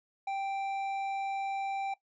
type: tone with hard clipping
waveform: triangle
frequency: 784 Hz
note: G5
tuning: in tune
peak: -33 dBFS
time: 0.27-1.94 s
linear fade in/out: 5 ms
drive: 10 dB
effects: noise-tail reverb RT60 0.1 s tail -18 dB re dry + resampled to 16000 Hz